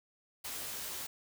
white noise with comb filter, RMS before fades -41 dBFS, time 0.44-1.07 s, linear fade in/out 10 ms, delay 15 ms, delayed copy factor +0.6, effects none

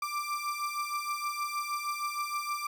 35% pulse beating tone pair, 1174.7 / 1181.1 Hz, D6 / D6, 0 / +9 cents, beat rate 6.4 Hz, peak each -35 / -32 dBFS, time 0.02-2.67 s, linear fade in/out 5 ms, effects none

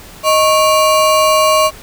square ring-modulated tone, 861 Hz, A5, 38 cents flat, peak -6 dBFS, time 0.23-1.71 s, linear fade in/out 50 ms, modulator 238 Hz, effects pink hiss -36 dBFS RMS until 1.82 s

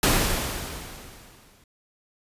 pink noise with exponential decay, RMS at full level -18 dBFS, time 0.03-1.64 s, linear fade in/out 2 ms, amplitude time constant 350 ms, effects resampled to 32000 Hz

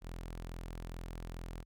sawtooth tone, 42.36 Hz, E1, 48 cents sharp, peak -38 dBFS, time 0.01-1.65 s, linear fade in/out 50 ms, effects none

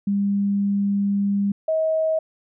sine tone pair in turn, 200.5 / 636.5 Hz, G3 / D#5, +39 / +39 cents, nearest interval octave + minor sixth, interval 2000 cents, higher second, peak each -18 dBFS, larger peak neither, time 0.07-1.52 / 1.68-2.19 s, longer first, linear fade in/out 5 ms, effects none

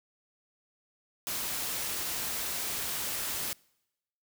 white noise, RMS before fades -34 dBFS, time 1.27-3.53 s, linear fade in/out 0 ms, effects noise-tail reverb RT60 0.9 s tail -26 dB re dry

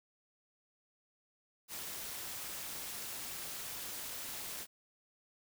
white noise with amplitude modulation, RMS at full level -41 dBFS, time 1.68-4.67 s, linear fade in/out 50 ms, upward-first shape sine, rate 230 Hz, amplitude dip 50%, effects none

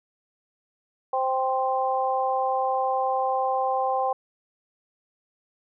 harmonic tone, 261.6 Hz, C4, in tune, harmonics 2 / 3 / 4, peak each -27 / -24 / -29 dBFS, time 1.13-4.13 s, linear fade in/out 5 ms, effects none

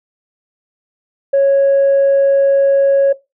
sine tone, 552 Hz, C#5, 7 cents flat, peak -6 dBFS, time 1.33-3.13 s, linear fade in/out 10 ms, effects noise-tail reverb RT60 0.2 s tail -18 dB re dry + tanh soft clip ceiling -6 dBFS

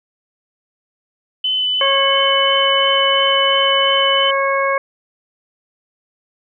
sine tone with vibrato, 3019 Hz, F#7, 34 cents sharp, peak -15 dBFS, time 1.44-4.31 s, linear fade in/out 5 ms, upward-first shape sine, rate 2.9 Hz, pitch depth 11 cents each way
harmonic tone, 548 Hz, C#5, 20 cents flat, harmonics 1 / 2 / 3 / 4, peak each -18 / -18 / -23 / -22 dBFS, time 1.81-4.78 s, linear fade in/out 2 ms
effects none

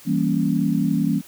sine chord, E diminished seventh, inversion none, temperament equal, 164.81 / 196 / 233.1 / 277.2 Hz, E3 / G3 / Bb3 / Db4, 0 / 0 / 0 / 0 cents, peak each -23 dBFS, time 0.05-1.22 s, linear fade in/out 50 ms, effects white hiss -46 dBFS RMS until 1.27 s

